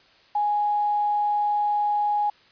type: tone with quantisation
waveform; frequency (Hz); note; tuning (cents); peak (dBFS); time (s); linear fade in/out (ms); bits
sine; 830.6; G#5; 0; -20; 0.35-2.3; 5; 8
effects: white hiss -56 dBFS RMS until 2.51 s + resampled to 11025 Hz